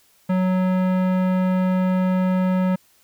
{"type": "tone with tanh clipping", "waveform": "sine", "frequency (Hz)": 185, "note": "F#3", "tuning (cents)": 0, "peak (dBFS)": -19, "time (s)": [0.29, 2.76], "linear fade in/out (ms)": 10, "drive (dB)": 18, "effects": ["white hiss -58 dBFS RMS until 3.03 s"]}